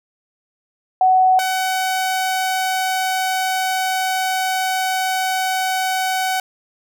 sine / sawtooth tone pair in turn, 747 / 752.2 Hz, F#5 / F#5, +16 / +28 cents, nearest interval unison, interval 12 cents, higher second, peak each -10 / -14 dBFS, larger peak first, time 1.01-1.39 / 1.39-6.4 s, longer second, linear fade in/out 2 ms, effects none

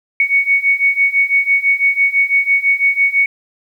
sine beating tone pair, 2223 / 2229 Hz, C#7 / C#7, +4 / +9 cents, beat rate 6 Hz, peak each -15 / -13 dBFS, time 0.2-3.26 s, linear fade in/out 2 ms, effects 8-bit

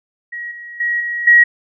sine tone with level steps, 1903 Hz, A#6, 35 cents sharp, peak -24 / -30 / -15 / -19 / -5 dBFS, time 0.32-1.44 s, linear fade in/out 10 ms, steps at 0.51 / 0.8 / 1 / 1.27 s, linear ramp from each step 5 ms, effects none

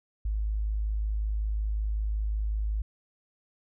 sine tone, 52.7 Hz, G#1, 26 cents sharp, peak -26 dBFS, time 0.25-2.82 s, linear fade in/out 5 ms, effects none

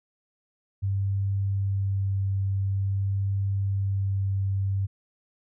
sine tone with vibrato, 98 Hz, G2, in tune, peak -23 dBFS, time 0.82-4.87 s, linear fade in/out 20 ms, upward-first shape sine, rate 0.48 Hz, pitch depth 9 cents each way, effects none

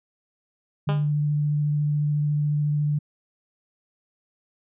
sine tone with vibrato, 148 Hz, D3, 14 cents sharp, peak -20 dBFS, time 0.87-2.99 s, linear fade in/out 10 ms, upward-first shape sine, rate 14 Hz, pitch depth 10 cents each way
10% pulse tone with exponential decay, 202.9 Hz, G#3, 40 cents flat, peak -16 dBFS, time 0.89-1.12 s, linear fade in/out 0 ms, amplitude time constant 48 ms
effects resampled to 8000 Hz

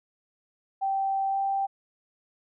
sine tone with pitch glide, 779 to 784.4 Hz, G5 to G5, -11 to +1 cents, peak -24 dBFS, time 0.81-1.67 s, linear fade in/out 20 ms, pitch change +12 cents, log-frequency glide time 1.29-1.38 s, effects none

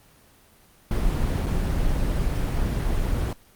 brown noise with dropouts, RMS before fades -23 dBFS, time 0.91-3.33 s, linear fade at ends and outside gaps 2 ms, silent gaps 1.463-1.467 s, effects pink hiss -55 dBFS RMS until 3.55 s + Opus 24 kbps

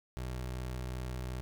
25% pulse tone, 62.7 Hz, B1, 27 cents sharp, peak -33 dBFS, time 0.17-1.41 s, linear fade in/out 0 ms, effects none

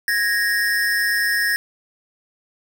square ring-modulated tone, 1761 Hz, A6, 1 cent sharp, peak -15 dBFS, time 0.08-1.56 s, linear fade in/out 0 ms, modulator 105 Hz, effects 7-bit

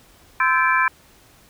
sine tone cluster, 1028 / 1319 / 1568 / 1726 / 2342 Hz, C6 / E6 / G6 / A6 / D7, -31 / +1 / 0 / -34 / -5 cents, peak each -19 / -24 / -22 / -22 / -23 dBFS, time 0.4-0.88 s, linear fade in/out 2 ms, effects pink hiss -52 dBFS RMS until 1.49 s

